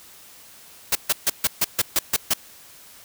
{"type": "noise bursts", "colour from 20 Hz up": "white", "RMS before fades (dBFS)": -19, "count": 9, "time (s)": [0.92, 2.337], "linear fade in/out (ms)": 5, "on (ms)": 33, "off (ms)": 140, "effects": ["white hiss -47 dBFS RMS until 3.04 s"]}